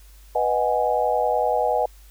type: chord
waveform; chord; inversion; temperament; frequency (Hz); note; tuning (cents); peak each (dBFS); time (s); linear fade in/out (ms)
sine; G# minor seventh; first; equal; 493.9 / 622.3 / 740 / 830.6; B4 / D#5 / F#5 / G#5; 0 / 0 / 0 / 0; -24; 0.35-1.86; 5
effects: added 50 Hz sine -45 dBFS peak until 2.1 s + white hiss -55 dBFS RMS until 2.1 s